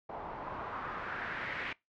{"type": "noise with low-pass filter sweep", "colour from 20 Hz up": "white", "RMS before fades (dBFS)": -40, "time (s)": [0.09, 1.73], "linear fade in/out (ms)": 5, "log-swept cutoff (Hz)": [790, 2200], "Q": 2.5, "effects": ["noise-tail reverb RT60 0.2 s tail -23 dB re dry", "low-pass 4000 Hz 12 dB/octave"]}